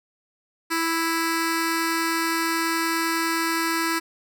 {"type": "tone with notch filter", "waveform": "10% pulse", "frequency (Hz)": 329.6, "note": "E4", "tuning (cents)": 0, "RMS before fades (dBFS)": -24, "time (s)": [0.7, 4], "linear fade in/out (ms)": 20, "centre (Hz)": 660, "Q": 1.4, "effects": []}